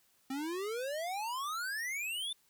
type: exponential sweep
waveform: square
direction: up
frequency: 259.9 to 3605 Hz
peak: -36 dBFS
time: 0.3-2.33 s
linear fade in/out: 5 ms
effects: white hiss -70 dBFS RMS until 2.49 s